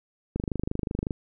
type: click train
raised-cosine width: 3 ms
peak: -15 dBFS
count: 20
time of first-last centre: 0.36-1.108 s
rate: 25.4 Hz
effects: none